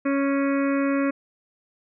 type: harmonic tone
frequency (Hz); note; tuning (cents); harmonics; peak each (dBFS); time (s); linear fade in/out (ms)
277.2; C#4; 0; 1 / 2 / 4 / 5 / 6 / 7 / 8 / 9; -21 / -27 / -33 / -35 / -37 / -38 / -39 / -40; 0.05-1.11; 10
effects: none